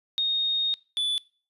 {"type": "tone pair in turn", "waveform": ["sine", "triangle"], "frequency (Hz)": [3710, 3470], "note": ["A#7", "A7"], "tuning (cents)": [-9, -25], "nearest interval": "minor second", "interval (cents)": 116, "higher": "first", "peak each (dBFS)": -22, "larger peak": "neither", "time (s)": [[0.18, 0.74], [0.97, 1.18]], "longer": "first", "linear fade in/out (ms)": 0, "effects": ["noise-tail reverb RT60 0.4 s tail -24 dB re dry", "resampled to 32000 Hz"]}